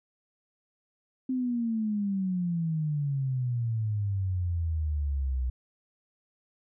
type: exponential sweep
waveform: sine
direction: down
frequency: 261.6 to 61.74 Hz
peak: -26 dBFS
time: 1.29-5.5 s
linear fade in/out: 5 ms
effects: none